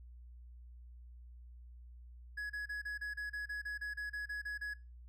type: tone bursts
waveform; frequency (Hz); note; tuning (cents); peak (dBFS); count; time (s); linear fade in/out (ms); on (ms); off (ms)
triangle; 1679; G#6; +18; -36; 15; 2.37-4.74; 10; 130; 30
effects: noise-tail reverb RT60 0.3 s tail -23 dB re dry + added 60 Hz sine -51 dBFS peak until 5.08 s